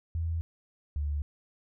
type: tone pair in turn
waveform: sine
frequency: 82.5 / 73.07 Hz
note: E2 / D2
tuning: +2 / -8 cents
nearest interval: major second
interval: 210 cents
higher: first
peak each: -28 dBFS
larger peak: neither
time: 0.15-0.41 / 0.96-1.22 s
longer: neither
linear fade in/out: 0 ms
effects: none